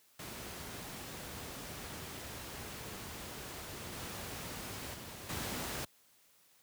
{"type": "noise with level steps", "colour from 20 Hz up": "pink", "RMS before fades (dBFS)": [-45, -43, -47, -39], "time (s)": [0.19, 5.85], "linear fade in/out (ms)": 5, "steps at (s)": [3.92, 4.94, 5.29], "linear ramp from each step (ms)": 5, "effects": ["white hiss -67 dBFS RMS until 6.62 s", "high-pass 60 Hz 12 dB/octave"]}